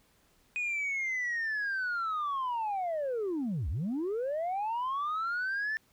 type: linear two-way sweep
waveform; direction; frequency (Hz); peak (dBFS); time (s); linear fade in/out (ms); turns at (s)
sine; down then up; 2489 to 58.8 to 1781; -28; 0.56-5.77; 0; 3.69
effects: tanh soft clip ceiling -28 dBFS + pink hiss -67 dBFS RMS until 5.92 s